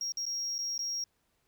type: tone with dropouts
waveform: triangle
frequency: 5600 Hz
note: F8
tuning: 4 cents sharp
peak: -30 dBFS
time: 0.01-1.04 s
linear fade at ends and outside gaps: 2 ms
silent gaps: 0.121-0.171 / 0.255-0.264 / 0.582-0.588 / 0.779-0.791 s
effects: tanh soft clip ceiling -26 dBFS + pink hiss -75 dBFS RMS until 1.47 s